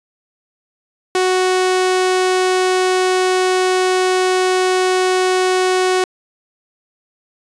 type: tone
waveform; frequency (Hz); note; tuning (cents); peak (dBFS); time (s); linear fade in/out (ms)
sawtooth; 370; F#4; 0; -9; 1.15-6.04; 2
effects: resampled to 22050 Hz

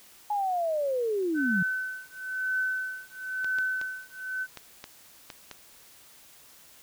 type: linear sweep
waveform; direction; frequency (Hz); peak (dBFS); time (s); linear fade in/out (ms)
sine; down; 845 to 168.3; -25; 0.3-1.63; 5
type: tone with tremolo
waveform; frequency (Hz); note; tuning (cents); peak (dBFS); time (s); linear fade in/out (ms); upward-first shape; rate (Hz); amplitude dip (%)
sine; 1518; F#6; +44; -24; 1.34-4.47; 50; triangle; 1; 100
type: clicks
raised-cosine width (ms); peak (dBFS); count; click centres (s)
0.2; -22; 7; 3.445 / 3.586 / 3.814 / 4.573 / 4.841 / 5.302 / 5.513
effects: white hiss -54 dBFS RMS until 6.82 s

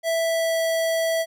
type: tone with pitch glide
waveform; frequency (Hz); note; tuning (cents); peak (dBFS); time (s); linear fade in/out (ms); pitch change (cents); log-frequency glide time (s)
square; 659.3 to 655.5; E5 to E5; 0 to -10; -21; 0.03-1.26; 50; -10; 0.21-0.61
effects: none

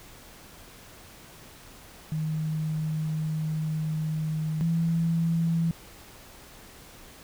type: tone pair in turn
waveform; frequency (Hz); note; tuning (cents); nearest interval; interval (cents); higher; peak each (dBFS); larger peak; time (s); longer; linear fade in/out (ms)
sine; 156.3 / 165.9; D#3 / E3; +8 / +11; minor second; 103; second; -26 / -22; second; 2.12-4.61 / 4.61-5.71; first; 0
effects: pink hiss -49 dBFS RMS until 7.23 s

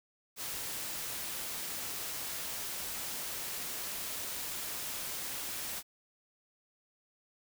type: noise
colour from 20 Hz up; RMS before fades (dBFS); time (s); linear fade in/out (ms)
white; -39; 0.36-5.83; 50
effects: none

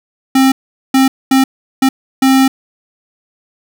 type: tone bursts at uneven times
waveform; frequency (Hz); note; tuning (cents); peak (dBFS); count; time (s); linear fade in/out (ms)
square; 265.6; C4; +26; -7; 5; 0.35-0.52 / 0.94-1.08 / 1.31-1.44 / 1.82-1.89 / 2.22-2.48; 5
effects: none

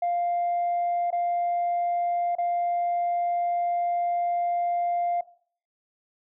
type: tone with dropouts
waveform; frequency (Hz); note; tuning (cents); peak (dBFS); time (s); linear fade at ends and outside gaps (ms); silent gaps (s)
sine; 698.5; F5; 0; -21; 0.02-5.21; 5; 1.106-1.126 / 2.353-2.383
effects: noise-tail reverb RT60 0.5 s tail -19 dB re dry + tanh soft clip ceiling -20 dBFS

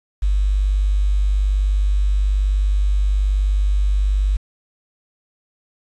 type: tone with quantisation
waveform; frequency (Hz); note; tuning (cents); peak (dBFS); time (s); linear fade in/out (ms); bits
sine; 49.44; G1; +15; -14; 0.22-4.37; 10; 7
effects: resampled to 22050 Hz

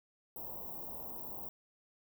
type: band-stop noise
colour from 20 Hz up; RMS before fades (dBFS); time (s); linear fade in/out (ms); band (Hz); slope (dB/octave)
white; -44; 0.36-1.49; 2; 1000 to 15000; 48
effects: none

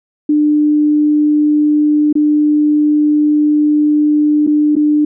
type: tone with dropouts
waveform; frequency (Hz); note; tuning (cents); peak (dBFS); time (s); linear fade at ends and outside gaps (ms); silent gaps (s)
sine; 299.1; D4; +32; -8; 0.29-5.05; 5; 2.128-2.153 / 4.467-4.473 / 4.755-4.764
effects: none

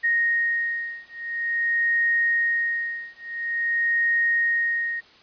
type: beating tone pair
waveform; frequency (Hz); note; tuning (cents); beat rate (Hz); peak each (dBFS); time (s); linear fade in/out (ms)
sine; 1864.7 / 1865.18; A#6 / A#6; 0 / 0; 0.48; -24; 0.03-5.01; 20
effects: white hiss -52 dBFS RMS until 5.22 s + resampled to 11025 Hz

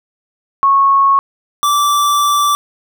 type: tone pair in turn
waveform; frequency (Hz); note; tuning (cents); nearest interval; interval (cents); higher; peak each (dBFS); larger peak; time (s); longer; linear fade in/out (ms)
sine / square; 1100 / 1165.4; C#6 / D6; -14 / -14; minor second; 100; second; -7 / -11; first; 0.63-1.19 / 1.63-2.55; second; 0
effects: none

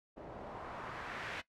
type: noise with low-pass filter sweep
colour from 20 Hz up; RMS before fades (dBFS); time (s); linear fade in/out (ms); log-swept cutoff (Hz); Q
white; -45; 0.16-1.42; 20; 560 to 2300; 1.4
effects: noise-tail reverb RT60 0.1 s tail -18 dB re dry

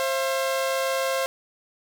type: tone pair together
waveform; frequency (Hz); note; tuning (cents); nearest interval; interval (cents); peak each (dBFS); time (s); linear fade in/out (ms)
sawtooth; 531.7 / 680; C5 / F5; +28 / -46; major third; 426; -20 / -26; 0-1.26; 0
effects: none

